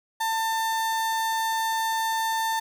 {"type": "tone", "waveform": "35% pulse", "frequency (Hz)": 895, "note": "A5", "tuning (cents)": 29, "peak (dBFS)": -22, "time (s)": [0.2, 2.6], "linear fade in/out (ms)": 10, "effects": []}